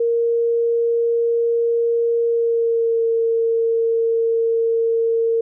sine tone with pitch glide, 466.2 to 457.4 Hz, A#4 to A#4, 0 to -33 cents, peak -15 dBFS, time 0-5.41 s, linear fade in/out 5 ms, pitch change -33 cents, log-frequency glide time 2.26-3.04 s, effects none

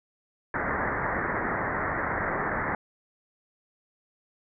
white low-pass noise, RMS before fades -29 dBFS, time 0.54-2.75 s, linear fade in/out 2 ms, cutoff 2000 Hz, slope 96 dB/octave, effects none

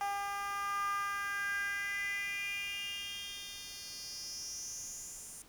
10% pulse tone with high-pass filter sweep, 401.8 Hz, G4, 43 cents sharp, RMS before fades -39 dBFS, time 0.01-5.42 s, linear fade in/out 0 ms, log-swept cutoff 830 to 8300 Hz, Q 5.7, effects pink hiss -60 dBFS RMS until 5.48 s

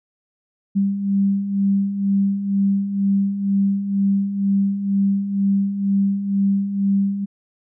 sine beating tone pair, 196 / 198.1 Hz, G3 / G3, 0 / +18 cents, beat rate 2.1 Hz, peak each -24 / -17 dBFS, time 0.75-7.26 s, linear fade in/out 20 ms, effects none

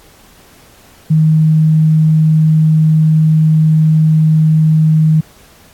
sine tone, 156.9 Hz, D#3, 15 cents sharp, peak -6 dBFS, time 1.1-5.21 s, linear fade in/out 10 ms, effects pink hiss -44 dBFS RMS until 5.73 s + AAC 64 kbps

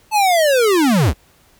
square linear sweep, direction down, 880 to 48.24 Hz, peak -12 dBFS, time 0.11-1.14 s, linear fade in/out 50 ms, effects pink hiss -53 dBFS RMS until 1.59 s

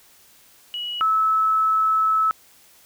sine tone pair in turn, 2922 / 1301.6 Hz, F#7 / E6, -22 / -22 cents, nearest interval octave + major second, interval 1400 cents, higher first, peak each -26 / -16 dBFS, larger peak second, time 0.74-1.01 / 1.01-2.31 s, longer second, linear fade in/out 0 ms, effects white hiss -53 dBFS RMS until 2.85 s

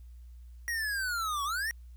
square linear two-way sweep, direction down then up, 1907 to 1100 to 1907 Hz, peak -31 dBFS, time 0.68-1.71 s, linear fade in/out 0 ms, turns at 1.44 s, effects added 60 Hz sine -46 dBFS peak until 1.96 s + white hiss -73 dBFS RMS until 1.96 s

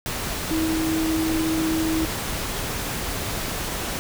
sine tone in noise, 320 Hz, D#4, 49 cents sharp, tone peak -21 dBFS, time 0.51-2.05 s, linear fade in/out 0 ms, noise pink, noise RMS -28 dBFS, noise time 0.06-3.99 s, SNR +4 dB, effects none

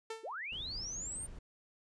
sawtooth tone with exponential decay, 446.6 Hz, A4, 26 cents sharp, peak -33 dBFS, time 0.1-0.35 s, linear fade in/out 5 ms, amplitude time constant 54 ms
sine linear sweep, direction up, 309.9 to 9060 Hz, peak -39 dBFS, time 0.23-1.27 s, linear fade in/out 20 ms
brown noise, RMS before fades -49 dBFS, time 0.52-1.39 s, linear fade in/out 5 ms
effects resampled to 22050 Hz

